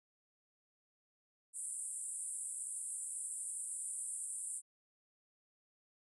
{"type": "band-pass noise", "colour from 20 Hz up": "white", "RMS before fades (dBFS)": -43, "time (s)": [1.53, 4.62], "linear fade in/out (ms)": 50, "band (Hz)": [8000, 9900], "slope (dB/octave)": 96, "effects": []}